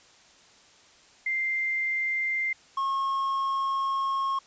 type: tone pair in turn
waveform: sine / triangle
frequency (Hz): 2093 / 1085.3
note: C7 / C#6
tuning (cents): 0 / -37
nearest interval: major seventh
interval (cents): 1137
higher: first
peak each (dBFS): -25 / -23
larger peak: second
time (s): 1.26-2.53 / 2.77-4.39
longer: second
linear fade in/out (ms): 5
effects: white hiss -56 dBFS RMS until 4.46 s + resampled to 16000 Hz